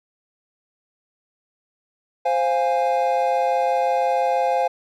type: chord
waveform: triangle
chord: F minor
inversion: second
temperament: equal with one note detuned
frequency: 523.3 / 698.5 / 824.4 Hz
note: C5 / F5 / Ab5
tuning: 0 / 0 / -13 cents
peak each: -20 dBFS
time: 2.25-4.68 s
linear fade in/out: 10 ms
effects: none